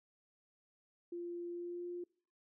sine tone with pitch glide, 346.7 to 351.5 Hz, F4 to F4, -13 to +11 cents, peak -40 dBFS, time 1.12-2.04 s, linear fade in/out 5 ms, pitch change +24 cents, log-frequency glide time 1.5-1.87 s, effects noise-tail reverb RT60 0.5 s tail -25 dB re dry

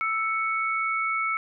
sine tone pair together, 1318.5 / 2219 Hz, E6 / C#7, 0 / +1 cents, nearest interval major sixth, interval 901 cents, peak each -26 / -27 dBFS, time 0.01-1.37 s, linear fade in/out 0 ms, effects none

